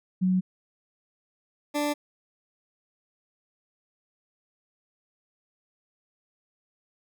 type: tone pair in turn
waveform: sine / 20% pulse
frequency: 185 / 293.7 Hz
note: F#3 / D4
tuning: 0 / 0 cents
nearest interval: minor sixth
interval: 800 cents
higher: second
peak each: -20 dBFS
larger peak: neither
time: 0.21-0.41 / 1.74-1.94 s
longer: neither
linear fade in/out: 20 ms
effects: none